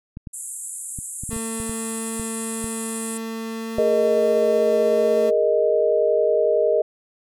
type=clicks; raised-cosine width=5 ms; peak=-21 dBFS; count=12; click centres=0.171 / 0.272 / 0.988 / 1.236 / 1.293 / 1.331 / 1.364 / 1.601 / 1.695 / 2.197 / 2.643 / 3.784 s
type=band-pass noise; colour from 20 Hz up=pink; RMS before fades=-33 dBFS; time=0.33-3.18 s; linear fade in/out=10 ms; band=7300 to 11000 Hz; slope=96 dB/octave
type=tone; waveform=30% pulse; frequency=225.1 Hz; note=A3; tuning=40 cents sharp; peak=-25 dBFS; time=1.3-5.31 s; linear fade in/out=20 ms
type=chord; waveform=sine; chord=Ab suspended second; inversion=none; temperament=equal; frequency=415.3 / 466.2 / 622.3 Hz; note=Ab4 / Bb4 / Eb5; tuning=0 / 0 / 0 cents; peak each=-22 / -20 / -19 dBFS; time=3.78-6.82 s; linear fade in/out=5 ms
effects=none